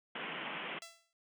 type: band-pass noise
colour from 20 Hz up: white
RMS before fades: -42 dBFS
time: 0.15-0.79 s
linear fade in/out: 5 ms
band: 150 to 3200 Hz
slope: 96 dB/octave
type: tone with exponential decay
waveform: 5% pulse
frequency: 670 Hz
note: E5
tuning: 28 cents sharp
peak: -33 dBFS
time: 0.82-1.13 s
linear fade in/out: 1 ms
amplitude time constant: 66 ms
effects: noise-tail reverb RT60 0.1 s tail -22 dB re dry